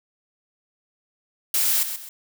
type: noise with echo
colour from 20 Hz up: blue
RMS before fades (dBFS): -21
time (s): 1.54-1.83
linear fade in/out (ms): 2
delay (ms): 130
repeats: 2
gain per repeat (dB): -9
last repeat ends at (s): 2.09
effects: none